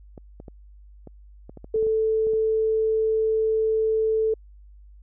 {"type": "clicks", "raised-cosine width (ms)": 2, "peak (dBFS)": -27, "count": 12, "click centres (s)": [0.178, 0.401, 0.482, 1.073, 1.495, 1.573, 1.644, 1.76, 1.827, 1.867, 2.269, 2.335]}
{"type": "tone", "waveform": "sine", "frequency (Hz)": 440, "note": "A4", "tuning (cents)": 0, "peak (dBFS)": -19, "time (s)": [1.74, 4.34], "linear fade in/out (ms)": 5}
{"effects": ["added 50 Hz sine -45 dBFS peak until 5.02 s"]}